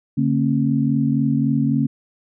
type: tone cluster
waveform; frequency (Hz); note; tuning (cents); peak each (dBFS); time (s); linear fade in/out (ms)
sine; 143.5 / 226.6 / 270.5; D3 / A#3 / C#4; -40 / -49 / -42; -20; 0.17-1.87; 10
effects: none